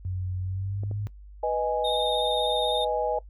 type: tone with pitch glide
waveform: sine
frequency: 92 to 103.27 Hz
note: F#2 to G#2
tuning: -9 to -9 cents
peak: -28 dBFS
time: 0.05-1.07 s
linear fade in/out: 0 ms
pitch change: +200 cents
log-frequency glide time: 0.41-0.94 s
type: clicks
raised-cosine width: 2 ms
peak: -26 dBFS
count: 2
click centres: 0.835 / 0.913 s
type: chord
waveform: sine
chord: G# minor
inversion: first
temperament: equal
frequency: 493.9 / 622.3 / 830.6 Hz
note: B4 / D#5 / G#5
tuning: 0 / 0 / 0 cents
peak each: -28 / -28 / -28 dBFS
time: 1.43-3.19 s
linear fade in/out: 5 ms
type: tone with vibrato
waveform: triangle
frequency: 3675 Hz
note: A#7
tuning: 25 cents flat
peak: -26 dBFS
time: 1.84-2.85 s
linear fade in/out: 10 ms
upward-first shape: square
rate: 16 Hz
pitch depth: 20 cents each way
effects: noise-tail reverb RT60 0.1 s tail -20 dB re dry + added 50 Hz sine -43 dBFS peak until 3.29 s